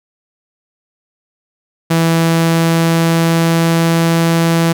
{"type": "tone with pitch glide", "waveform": "sawtooth", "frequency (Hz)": [164.9, 166.24], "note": ["E3", "E3"], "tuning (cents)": [1, 15], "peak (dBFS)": -6, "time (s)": [1.9, 4.73], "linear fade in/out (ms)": 10, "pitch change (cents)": 14, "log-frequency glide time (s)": [2.01, 4.25], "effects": []}